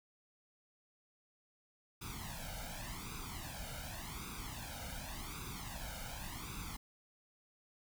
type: noise with flanger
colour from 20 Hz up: pink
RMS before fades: -45 dBFS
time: 2.01-6.77 s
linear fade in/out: 10 ms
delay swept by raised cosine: 0.81 to 1.36 ms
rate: 0.88 Hz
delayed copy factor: +0.85
effects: none